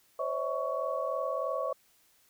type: tone cluster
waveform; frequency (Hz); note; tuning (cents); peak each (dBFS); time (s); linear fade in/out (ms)
sine; 520 / 563 / 642 / 1118; C5 / C#5 / E5 / C#6; -11 / +27 / -46 / +14; -35 / -36 / -35 / -35; 0.19-1.73; 5
effects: white hiss -66 dBFS RMS until 2.29 s